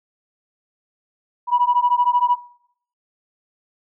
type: beating tone pair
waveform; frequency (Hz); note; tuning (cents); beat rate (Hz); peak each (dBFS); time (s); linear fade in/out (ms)
sine; 969 / 982; B5 / B5; -33 / -10; 13; -16 / -18; 1.47-2.38; 50
effects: noise-tail reverb RT60 0.6 s tail -17 dB re dry + tanh soft clip ceiling -7 dBFS